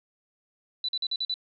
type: tone bursts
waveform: sine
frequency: 3976 Hz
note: B7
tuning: 11 cents sharp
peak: -26 dBFS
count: 6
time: 0.84-1.341 s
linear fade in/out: 2 ms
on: 46 ms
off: 45 ms
effects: none